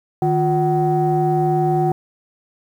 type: tone cluster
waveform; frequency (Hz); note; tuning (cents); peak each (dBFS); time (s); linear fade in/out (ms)
sine; 154 / 355.1 / 754; D#3 / F4 / F#5; -17 / +29 / +32; -18; 0.22-1.92; 2
effects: tanh soft clip ceiling -8 dBFS + 8-bit